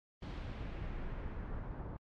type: noise with low-pass filter sweep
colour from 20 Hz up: brown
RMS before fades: -42 dBFS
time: 0.22-1.97 s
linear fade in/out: 5 ms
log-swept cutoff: 3900 to 1100 Hz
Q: 1.3
effects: AAC 64 kbps

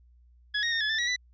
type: tone with pitch steps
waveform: 25% pulse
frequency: 1684 / 1866 / 1833 / 1712 / 1770 / 1917 / 1979 Hz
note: G#6 / A#6 / A#6 / A6 / A6 / A#6 / B6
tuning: +24 / +1 / -30 / -48 / +10 / +48 / +3 cents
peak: -22 dBFS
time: 0.54-1.163 s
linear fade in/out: 10 ms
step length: 89 ms
effects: added 60 Hz sine -55 dBFS peak until 1.33 s + resampled to 16000 Hz

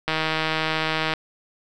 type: click train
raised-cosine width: 0.3 ms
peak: -7 dBFS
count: 168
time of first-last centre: 0.08-1.137 s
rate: 158 Hz
effects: none

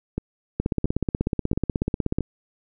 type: two click trains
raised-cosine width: 3 ms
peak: -12 / -9 dBFS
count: 4 / 27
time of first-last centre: 0.18-2.207 / 0.6-2.185 s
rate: 1.48 / 16.4 Hz
effects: none

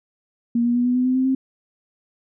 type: tone with pitch steps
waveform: sine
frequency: 235.8 / 239.6 / 243.6 / 247.5 / 251.6 / 255.7 / 259.8 / 264.1 Hz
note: A#3 / A#3 / B3 / B3 / B3 / C4 / C4 / C4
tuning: +20 / +48 / -24 / +4 / +32 / -40 / -12 / +16 cents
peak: -16 dBFS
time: 0.55-1.35 s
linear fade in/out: 5 ms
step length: 100 ms
effects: none

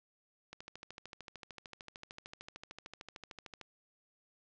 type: click train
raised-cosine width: 0.2 ms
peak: -29 dBFS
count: 42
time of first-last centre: 0.53-3.613 s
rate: 13.3 Hz
effects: low-pass 6000 Hz 12 dB/octave

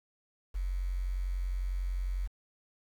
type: tone with quantisation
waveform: sine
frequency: 45.51 Hz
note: F#1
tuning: 28 cents flat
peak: -30 dBFS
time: 0.54-2.28 s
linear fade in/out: 20 ms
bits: 9
effects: none

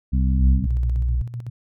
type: harmonic tone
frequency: 65.41 Hz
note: C2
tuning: in tune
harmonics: 1 / 2 / 3 / 4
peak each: -17 / -25 / -25 / -32 dBFS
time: 0.12-0.67 s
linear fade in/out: 20 ms
type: tone with vibrato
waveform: sine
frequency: 61.74 Hz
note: B1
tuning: in tune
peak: -18 dBFS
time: 0.39-1.22 s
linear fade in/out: 5 ms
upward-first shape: triangle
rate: 16 Hz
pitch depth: 27 cents each way
type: tone with tremolo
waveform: sine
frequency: 119.4 Hz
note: A#2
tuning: 42 cents sharp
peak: -26 dBFS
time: 0.58-1.5 s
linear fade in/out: 10 ms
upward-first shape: square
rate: 7.9 Hz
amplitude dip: 60%
effects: none

